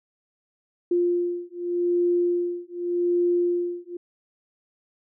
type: beating tone pair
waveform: sine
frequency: 350 / 350.85 Hz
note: F4 / F4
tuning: +4 / +8 cents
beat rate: 0.85 Hz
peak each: -24 dBFS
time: 0.91-3.97 s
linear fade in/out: 5 ms
effects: none